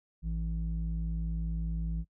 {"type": "tone with low-pass filter", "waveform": "square", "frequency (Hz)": 55, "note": "A1", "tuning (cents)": 0, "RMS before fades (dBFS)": -33, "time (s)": [0.22, 2.05], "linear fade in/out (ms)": 50, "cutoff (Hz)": 140, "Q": 3.9, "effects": ["noise-tail reverb RT60 0.1 s tail -24 dB re dry"]}